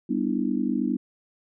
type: chord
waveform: sine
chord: E minor seventh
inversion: first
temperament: just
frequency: 197.78 / 247.2 / 296.7 / 329.6 Hz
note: G3 / B3 / D4 / E4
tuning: +16 / +2 / +18 / 0 cents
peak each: -29 / -26 / -28 / -31 dBFS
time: 0.09-0.97 s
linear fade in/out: 10 ms
effects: none